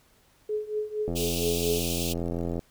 sine tone with tremolo, 425.3 Hz, G#4, 41 cents sharp, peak -24 dBFS, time 0.49-1.8 s, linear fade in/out 5 ms, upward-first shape triangle, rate 4.3 Hz, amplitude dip 90%
click train, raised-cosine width 2 ms, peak -18 dBFS, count 130, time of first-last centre 1.08-2.592 s, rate 85.3 Hz
pink high-pass noise, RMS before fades -33 dBFS, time 1.15-2.14 s, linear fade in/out 20 ms, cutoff 2500 Hz, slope 96 dB/octave
effects pink hiss -62 dBFS RMS until 2.7 s

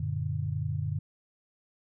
sine chord, Gb augmented, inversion none, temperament equal with one note detuned, 93.84 / 116.54 / 146.83 Hz, Gb2 / Bb2 / D3, +25 / 0 / 0 cents, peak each -33 / -34 / -32 dBFS, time 0-0.99 s, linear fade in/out 5 ms, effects none

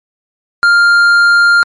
triangle tone with hard clipping, 1400 Hz, F6, 4 cents sharp, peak -6 dBFS, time 0.63-1.63 s, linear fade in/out 0 ms, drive 9 dB, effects MP3 48 kbps

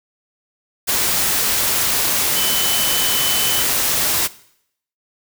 sine tone in noise, 3028 Hz, F#7, 39 cents sharp, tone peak -22 dBFS, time 2.35-3.63 s, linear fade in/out 20 ms, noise white, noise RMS -18 dBFS, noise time 0.87-4.28 s, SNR -7 dB, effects noise-tail reverb RT60 0.7 s tail -19 dB re dry

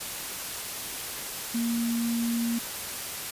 sine tone in noise, 233.1 Hz, A#3, in tune, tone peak -25 dBFS, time 1.54-2.59 s, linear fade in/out 10 ms, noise white, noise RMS -35 dBFS, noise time 0-3.31 s, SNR +7 dB, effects resampled to 32000 Hz

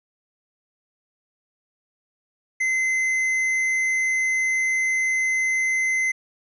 triangle tone with tanh clipping, 2057 Hz, C7, 30 cents flat, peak -21 dBFS, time 2.6-6.12 s, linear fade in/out 10 ms, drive 12 dB, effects resampled to 24000 Hz

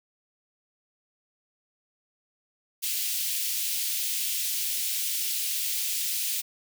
white high-pass noise, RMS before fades -29 dBFS, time 2.82-6.42 s, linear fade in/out 20 ms, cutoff 2500 Hz, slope 24 dB/octave, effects none

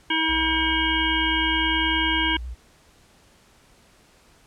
harmonic tone, 320.1 Hz, D#4, 49 cents sharp, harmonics 1 / 3 / 5 / 7 / 9 / 10, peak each -27 / -27 / -27 / -27 / -27 / -27 dBFS, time 0.1-2.37 s, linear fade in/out 5 ms
sine tone with vibrato, 61 Hz, B1, 21 cents flat, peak -30 dBFS, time 0.28-2.55 s, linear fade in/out 20 ms, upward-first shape square, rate 9.7 Hz, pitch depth 77 cents each way
click train, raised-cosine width 0.5 ms, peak -27 dBFS, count 23, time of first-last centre 0.29-0.725 s, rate 50.6 Hz
effects pink hiss -56 dBFS RMS until 4.46 s + low-pass 10000 Hz 12 dB/octave

